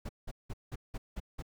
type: noise bursts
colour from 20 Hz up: brown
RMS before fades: -38 dBFS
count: 7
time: 0.05-1.424 s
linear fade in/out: 10 ms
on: 42 ms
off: 180 ms
effects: none